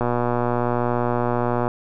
click train, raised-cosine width 1 ms, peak -8 dBFS, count 203, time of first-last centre 0.01-1.679 s, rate 121 Hz, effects none

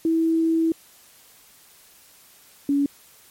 sine tone pair in turn, 326.1 / 282.7 Hz, E4 / C#4, -19 / +34 cents, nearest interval major second, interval 247 cents, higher first, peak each -17 dBFS, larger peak neither, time 0.05-0.72 / 2.69-2.86 s, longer first, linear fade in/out 2 ms, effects white hiss -52 dBFS RMS until 3.3 s + MP3 64 kbps

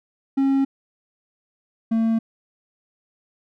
triangle tone pair in turn, 271.8 / 225.5 Hz, C#4 / A3, -34 / +43 cents, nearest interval minor third, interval 323 cents, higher first, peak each -14 / -15 dBFS, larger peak first, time 0.37-0.65 / 1.91-2.19 s, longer neither, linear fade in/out 10 ms, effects none

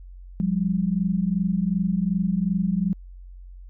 sine tone pair together, 176.8 / 199.47 Hz, F3 / G3, +22 / +30 cents, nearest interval major second, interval 208 cents, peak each -23 dBFS, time 0.4-2.93 s, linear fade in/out 0 ms, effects added 45 Hz sine -39 dBFS peak until 3.69 s

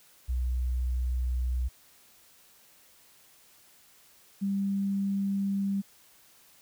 sine tone pair in turn, 62.2 / 197.47 Hz, B1 / G3, +13 / +13 cents, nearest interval octave + minor sixth, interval 2000 cents, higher second, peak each -26 dBFS, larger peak neither, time 0.28-1.69 / 4.41-5.82 s, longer neither, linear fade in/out 20 ms, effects white hiss -59 dBFS RMS until 6.61 s

